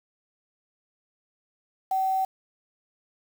sine tone with quantisation, 763 Hz, G5, 47 cents flat, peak -22 dBFS, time 1.91-2.25 s, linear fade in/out 5 ms, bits 7, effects none

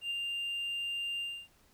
triangle tone with ADSR envelope, 2794 Hz, F7, in tune, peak -28 dBFS, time 0.01-1.48 s, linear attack 100 ms, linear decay 4 ms, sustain -3 dB, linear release 280 ms, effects tanh soft clip ceiling -28 dBFS + pink hiss -66 dBFS RMS until 1.73 s

